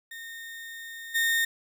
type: tone with level steps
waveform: 35% pulse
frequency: 1836 Hz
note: A#6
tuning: 27 cents flat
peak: -37 / -21 dBFS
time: 0.11-1.45 s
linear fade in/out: 5 ms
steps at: 1.14 s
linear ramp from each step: 20 ms
effects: 10-bit